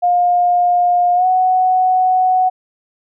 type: tone with pitch glide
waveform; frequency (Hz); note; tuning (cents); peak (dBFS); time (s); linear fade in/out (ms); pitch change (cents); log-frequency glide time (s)
sine; 710 to 741.4; F5 to F#5; +28 to +3; -10; 0.02-2.5; 20; +75; 1.15-1.26
effects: none